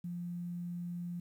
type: tone with quantisation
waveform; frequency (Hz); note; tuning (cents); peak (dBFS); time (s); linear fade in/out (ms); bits
sine; 174.61; F3; 0; -37; 0.04-1.2; 5; 11
effects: none